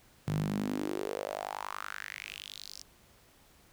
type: tone with high-pass filter sweep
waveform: sawtooth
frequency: 50.5 Hz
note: G#1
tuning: 48 cents flat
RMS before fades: -37 dBFS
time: 0.27-2.82 s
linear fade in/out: 5 ms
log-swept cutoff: 130 to 5500 Hz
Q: 4.6
effects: pink hiss -62 dBFS RMS until 3.72 s